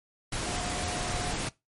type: tone in noise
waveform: sine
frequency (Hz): 717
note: F5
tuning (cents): +45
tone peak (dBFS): -38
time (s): 0.46-1.33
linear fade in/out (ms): 5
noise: pink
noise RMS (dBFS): -32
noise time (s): 0.32-1.49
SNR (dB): -9
effects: noise-tail reverb RT60 0.2 s tail -20 dB re dry + MP3 48 kbps